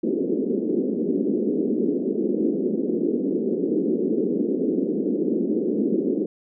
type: band-pass noise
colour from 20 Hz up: white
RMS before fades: -23 dBFS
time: 0.03-6.26 s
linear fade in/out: 5 ms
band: 200 to 430 Hz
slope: 48 dB/octave
effects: none